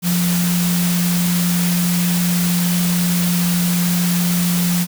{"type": "tone in noise", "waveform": "sine", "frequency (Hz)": 175.6, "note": "F3", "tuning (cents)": 10, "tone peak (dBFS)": -15, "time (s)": [0.02, 4.87], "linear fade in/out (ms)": 50, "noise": "white", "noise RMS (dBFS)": -23, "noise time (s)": [0.02, 4.87], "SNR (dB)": 5, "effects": []}